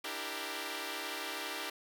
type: chord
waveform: 5% pulse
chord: E half-diminished seventh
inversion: third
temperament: equal with one note detuned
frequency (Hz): 297.2 / 329.6 / 392 / 466.2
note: D4 / E4 / G4 / Bb4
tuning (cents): +21 / 0 / 0 / 0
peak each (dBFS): -32 / -33 / -31 / -32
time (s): 0.04-1.7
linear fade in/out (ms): 5
effects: none